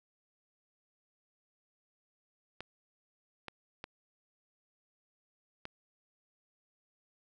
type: clicks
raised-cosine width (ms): 0.3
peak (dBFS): -25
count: 4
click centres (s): 2.606 / 3.483 / 3.841 / 5.654
effects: none